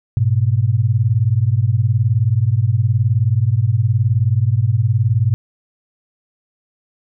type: beating tone pair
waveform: sine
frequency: 102.9 / 121.9 Hz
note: G#2 / B2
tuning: -16 / -22 cents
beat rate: 19 Hz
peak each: -15 dBFS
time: 0.17-5.34 s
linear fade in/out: 0 ms
effects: none